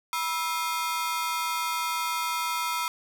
sawtooth ring-modulated tone, 1146 Hz, D6, 43 cents flat, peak -20 dBFS, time 0.13-2.88 s, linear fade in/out 0 ms, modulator 174 Hz, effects none

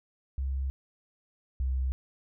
sine tone pair in turn, 67 / 64.98 Hz, C2 / C2, +42 / -11 cents, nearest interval minor second, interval 53 cents, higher first, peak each -28 / -26 dBFS, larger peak second, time 0.38-0.7 / 1.6-1.92 s, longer neither, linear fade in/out 0 ms, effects none

